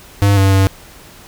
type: tone with pitch steps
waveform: square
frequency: 100.4 / 97.1 / 96.5 Hz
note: G2 / G2 / G2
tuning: +42 / -16 / -27 cents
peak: -9 dBFS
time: 0.22-0.67 s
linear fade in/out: 0 ms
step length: 150 ms
effects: pink hiss -40 dBFS RMS until 1.27 s